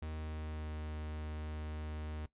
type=tone with pitch glide; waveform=45% pulse; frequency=78 to 76.84 Hz; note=D#2 to D#2; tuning=+5 to -21 cents; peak=-40 dBFS; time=0.02-2.26 s; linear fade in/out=5 ms; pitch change=-26 cents; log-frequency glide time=0.15-0.8 s; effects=noise-tail reverb RT60 0.1 s tail -17 dB re dry + resampled to 8000 Hz